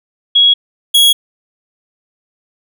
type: tone pair in turn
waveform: sine / 45% pulse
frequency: 3324 / 3324 Hz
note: G#7 / G#7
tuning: +1 / +1 cents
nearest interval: unison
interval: 0 cents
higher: neither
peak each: -5 dBFS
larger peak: neither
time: 0.35-0.54 / 0.94-1.13 s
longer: neither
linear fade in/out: 10 ms
effects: none